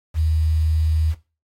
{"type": "tone with quantisation", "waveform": "sine", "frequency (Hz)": 79, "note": "D#2", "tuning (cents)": 27, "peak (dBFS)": -16, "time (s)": [0.14, 1.15], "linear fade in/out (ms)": 50, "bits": 7, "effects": ["noise-tail reverb RT60 0.3 s tail -17 dB re dry", "AAC 48 kbps"]}